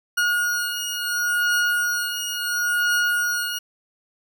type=beating tone pair; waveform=40% pulse; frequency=1438 / 1438.72 Hz; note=F#6 / F#6; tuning=-50 / -49 cents; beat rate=0.72 Hz; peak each=-22 / -24 dBFS; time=0.17-3.59 s; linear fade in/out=10 ms; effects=none